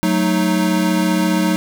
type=chord; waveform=square; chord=D# diminished; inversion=first; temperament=equal; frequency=185 / 220 / 311.1 Hz; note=F#3 / A3 / D#4; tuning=0 / 0 / 0 cents; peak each=-18 / -22 / -19 dBFS; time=0.03-1.56 s; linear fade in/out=0 ms; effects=none